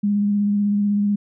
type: tone with vibrato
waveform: sine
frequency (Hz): 204.5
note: G#3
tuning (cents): -26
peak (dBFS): -16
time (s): 0.03-1.16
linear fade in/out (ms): 10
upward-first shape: square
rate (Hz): 16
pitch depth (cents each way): 14
effects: none